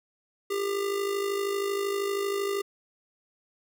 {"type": "tone with amplitude modulation", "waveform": "square", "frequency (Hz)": 399.6, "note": "G4", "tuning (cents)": 33, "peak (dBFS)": -25, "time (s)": [0.5, 2.62], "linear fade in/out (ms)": 10, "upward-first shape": "sine", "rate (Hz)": 52.8, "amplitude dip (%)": 55, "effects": []}